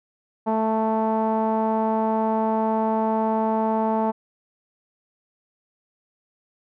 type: tone with low-pass filter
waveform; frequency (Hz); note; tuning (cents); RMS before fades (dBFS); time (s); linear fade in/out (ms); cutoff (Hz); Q
sawtooth; 220.5; A3; +4; -22; 0.46-4.12; 20; 850; 4.4
effects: none